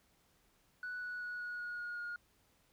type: tone with pitch steps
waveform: sine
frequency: 1480 / 1471.5 / 1463 / 1454.6 / 1446.2 / 1437.9 / 1429.6 Hz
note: F#6 / F#6 / F#6 / F#6 / F#6 / F#6 / F6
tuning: 0 / -10 / -20 / -30 / -40 / -50 / +40 cents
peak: -38 dBFS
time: 0.83-2.16 s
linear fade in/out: 2 ms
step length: 190 ms
effects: tanh soft clip ceiling -37 dBFS + pink hiss -72 dBFS RMS until 2.72 s